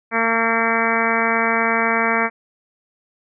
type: harmonic tone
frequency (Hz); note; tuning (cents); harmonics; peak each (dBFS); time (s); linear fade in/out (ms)
227.9; A#3; -39; 1 / 2 / 3 / 4 / 5 / 6 / 7 / 8 / 9 / 10; -25 / -25 / -25 / -25 / -25 / -25 / -25 / -25 / -25 / -25; 0.11-2.3; 50
effects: none